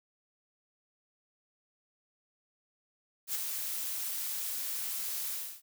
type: noise with ADSR envelope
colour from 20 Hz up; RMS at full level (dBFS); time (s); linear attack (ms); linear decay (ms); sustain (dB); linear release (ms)
blue; -31; 3.27-5.62; 81; 5; -5; 290
effects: none